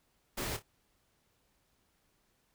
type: noise with echo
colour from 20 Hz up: pink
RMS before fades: -37 dBFS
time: 0.37-0.57 s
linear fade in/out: 10 ms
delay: 28 ms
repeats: 2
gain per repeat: -11 dB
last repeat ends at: 0.626 s
effects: pink hiss -74 dBFS RMS until 2.54 s